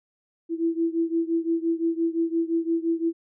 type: beating tone pair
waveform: sine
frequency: 329.6 / 335.4 Hz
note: E4 / E4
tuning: 0 / +30 cents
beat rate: 5.8 Hz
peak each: -24 / -26 dBFS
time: 0.49-3.13 s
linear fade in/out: 50 ms
effects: none